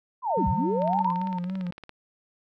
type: linear two-way sweep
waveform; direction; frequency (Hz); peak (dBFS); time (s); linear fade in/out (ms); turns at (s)
sine; down then up; 1071 to 55 to 1071; -24; 0.22-1.14; 50; 0.48
type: tone with tremolo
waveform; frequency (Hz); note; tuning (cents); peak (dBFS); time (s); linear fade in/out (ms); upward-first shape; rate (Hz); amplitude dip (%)
sine; 908; A#5; -46; -24; 0.29-1.39; 10; triangle; 1.7; 60
type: tone with vibrato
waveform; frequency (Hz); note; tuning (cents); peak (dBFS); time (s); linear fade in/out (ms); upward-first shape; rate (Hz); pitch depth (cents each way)
triangle; 183.5; F#3; -14; -26; 0.37-1.71; 5; sine; 3.6; 74
type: click train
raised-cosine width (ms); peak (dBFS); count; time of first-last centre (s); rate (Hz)
0.3; -26; 20; 0.82-1.893; 17.7
effects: none